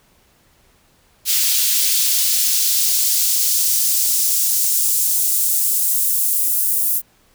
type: noise with high-pass filter sweep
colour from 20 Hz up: white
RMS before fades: -17 dBFS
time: 1.25-7.02 s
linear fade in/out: 50 ms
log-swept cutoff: 3300 to 11000 Hz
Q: 1
effects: pink hiss -56 dBFS RMS until 7.34 s